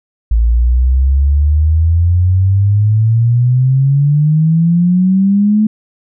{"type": "exponential sweep", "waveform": "sine", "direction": "up", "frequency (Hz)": [55.1, 217.2], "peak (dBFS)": -7, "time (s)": [0.31, 5.67], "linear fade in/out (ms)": 5, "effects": []}